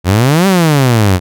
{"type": "exponential two-way sweep", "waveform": "sawtooth", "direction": "up then down", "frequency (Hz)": [84.2, 199.1, 86.9], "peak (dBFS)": -3, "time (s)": [0.04, 1.2], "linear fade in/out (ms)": 50, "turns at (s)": 0.47, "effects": []}